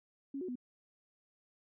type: tone with pitch steps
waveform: sine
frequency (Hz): 275.6 / 366.3 / 248.2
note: C#4 / F#4 / B3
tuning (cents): -10 / -17 / +9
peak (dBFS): -37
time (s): 0.34-0.556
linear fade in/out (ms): 5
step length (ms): 72
effects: none